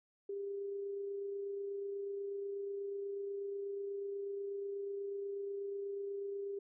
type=tone with amplitude modulation; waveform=sine; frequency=399.2 Hz; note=G4; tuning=32 cents sharp; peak=-37 dBFS; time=0.29-6.59 s; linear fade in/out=5 ms; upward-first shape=sine; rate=28.2 Hz; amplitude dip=25%; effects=none